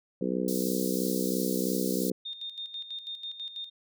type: harmonic tone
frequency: 63 Hz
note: B1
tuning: 35 cents sharp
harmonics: 3 / 4 / 5 / 6 / 7 / 8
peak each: -32 / -33 / -34 / -35 / -35 / -36 dBFS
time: 0.21-2.12 s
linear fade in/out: 5 ms
type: high-pass noise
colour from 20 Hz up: white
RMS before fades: -37 dBFS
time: 0.48-2.1 s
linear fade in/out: 2 ms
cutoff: 3900 Hz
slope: 48 dB/octave
type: tone with tremolo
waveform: sine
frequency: 3653 Hz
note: A#7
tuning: 36 cents flat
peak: -34 dBFS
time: 2.25-3.7 s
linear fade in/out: 10 ms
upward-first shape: square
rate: 6.1 Hz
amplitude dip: 65%
effects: none